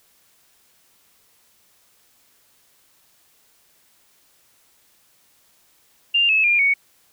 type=tone with pitch steps; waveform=sine; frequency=2794 / 2592 / 2404 / 2230 Hz; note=F7 / E7 / D7 / C#7; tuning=0 / -30 / +40 / +10 cents; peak=-14 dBFS; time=6.14-6.74 s; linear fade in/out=10 ms; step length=150 ms; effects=white hiss -59 dBFS RMS until 7.12 s